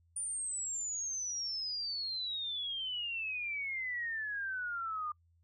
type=exponential sweep; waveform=sine; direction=down; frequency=9397 to 1200 Hz; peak=-35 dBFS; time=0.16-5.12 s; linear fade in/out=5 ms; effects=noise-tail reverb RT60 0.1 s tail -26 dB re dry + added 84 Hz sine -66 dBFS peak until 5.43 s